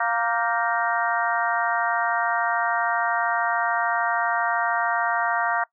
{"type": "harmonic tone with a mistuned harmonic", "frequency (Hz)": 233.1, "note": "A#3", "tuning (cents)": 0, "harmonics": [3, 4, 5, 6, 7, 8], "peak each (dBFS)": [-26, -27, -28, -29, -29, -30], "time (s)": [0, 5.64], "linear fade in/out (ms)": 5, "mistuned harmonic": 7, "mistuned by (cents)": -76, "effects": ["noise-tail reverb RT60 0.1 s tail -21 dB re dry"]}